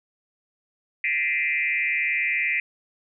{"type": "tone with frequency modulation", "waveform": "sine", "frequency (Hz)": 2217, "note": "C#7", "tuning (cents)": 0, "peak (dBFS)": -21, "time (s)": [1.04, 2.6], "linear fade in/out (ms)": 2, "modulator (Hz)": 149, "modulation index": 2.1, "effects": []}